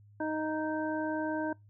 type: harmonic tone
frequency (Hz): 310.9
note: D#4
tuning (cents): -1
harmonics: 1 / 2 / 3 / 5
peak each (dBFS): -33 / -36 / -38 / -40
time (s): 0.2-1.53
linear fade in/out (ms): 5
effects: noise-tail reverb RT60 0.2 s tail -25 dB re dry + added 103 Hz sine -55 dBFS peak until 1.69 s